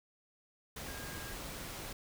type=tone in noise; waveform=sine; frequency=1624 Hz; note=G#6; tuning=39 cents flat; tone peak=-50 dBFS; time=0.88-1.34 s; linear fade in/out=5 ms; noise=pink; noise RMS=-44 dBFS; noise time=0.76-1.93 s; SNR=-9 dB; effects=none